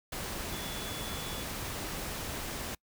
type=tone in noise; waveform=sine; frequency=3432 Hz; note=A7; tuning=44 cents flat; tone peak=-45 dBFS; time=0.52-1.43 s; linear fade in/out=5 ms; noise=pink; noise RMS=-38 dBFS; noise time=0.12-2.75 s; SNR=-10 dB; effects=noise-tail reverb RT60 0.1 s tail -26 dB re dry